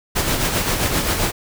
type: noise with tremolo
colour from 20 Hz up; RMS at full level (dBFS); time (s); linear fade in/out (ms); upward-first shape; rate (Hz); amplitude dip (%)
pink; -18; 0.15-1.32; 20; sine; 7.6; 45
effects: none